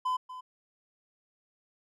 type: tone with echo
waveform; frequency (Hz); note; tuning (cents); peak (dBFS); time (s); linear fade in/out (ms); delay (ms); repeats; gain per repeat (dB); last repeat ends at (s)
triangle; 1014; B5; +45; -25; 0.05-0.17; 10; 240; 1; -13; 0.41
effects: none